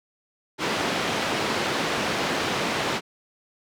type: band-pass noise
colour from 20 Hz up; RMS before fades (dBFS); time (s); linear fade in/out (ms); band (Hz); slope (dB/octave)
pink; -26; 0.58-3.01; 50; 220 to 4300; 12
effects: none